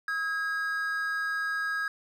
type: tone pair together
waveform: triangle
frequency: 1280.6 / 1635 Hz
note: D#6 / G#6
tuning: +49 / -28 cents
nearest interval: major third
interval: 423 cents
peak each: -33 / -27 dBFS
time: 0.08-1.88 s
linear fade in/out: 2 ms
effects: none